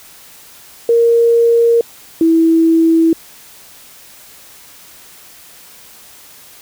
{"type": "tone pair in turn", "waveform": "sine", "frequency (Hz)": [466.2, 327.2], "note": ["A#4", "E4"], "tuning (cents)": [0, -13], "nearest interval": "tritone", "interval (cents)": 613, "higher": "first", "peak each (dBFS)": -7, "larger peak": "neither", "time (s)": [[0.89, 1.81], [2.21, 3.13]], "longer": "neither", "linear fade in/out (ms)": 2, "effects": ["white hiss -40 dBFS RMS until 6.61 s"]}